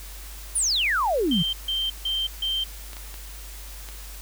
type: exponential sweep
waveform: sine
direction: down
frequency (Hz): 10548 to 150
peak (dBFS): -20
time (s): 0.55-1.43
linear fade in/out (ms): 10
type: tone bursts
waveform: sine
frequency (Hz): 3136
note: G7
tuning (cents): 0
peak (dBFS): -23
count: 4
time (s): 1.31-2.64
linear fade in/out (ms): 5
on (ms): 220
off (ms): 150
type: clicks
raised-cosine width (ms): 0.2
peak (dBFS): -23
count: 4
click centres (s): 2.932 / 2.968 / 3.142 / 3.888
effects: added 50 Hz sine -38 dBFS peak until 4.21 s + white hiss -43 dBFS RMS until 4.21 s